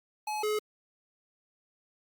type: tone pair in turn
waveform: square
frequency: 850 / 425 Hz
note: G#5 / G#4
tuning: +40 / +40 cents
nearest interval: octave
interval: 1200 cents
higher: first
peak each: -32 / -28 dBFS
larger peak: second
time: 0.27-0.43 / 0.43-0.59 s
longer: neither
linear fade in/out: 5 ms
effects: Opus 48 kbps